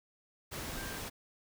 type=tone in noise; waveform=sine; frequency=1580 Hz; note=G6; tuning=13 cents sharp; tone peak=-46 dBFS; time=0.76-0.99 s; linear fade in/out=20 ms; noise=pink; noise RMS=-41 dBFS; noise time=0.51-1.1 s; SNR=-8 dB; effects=none